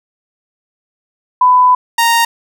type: tone pair in turn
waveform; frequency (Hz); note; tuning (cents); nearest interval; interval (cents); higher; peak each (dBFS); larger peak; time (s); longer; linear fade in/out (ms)
sine / sawtooth; 1000 / 929.2; B5 / A#5; +21 / -6; minor second; 127; first; -5; neither; 1.41-1.75 / 1.98-2.25; first; 5
effects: none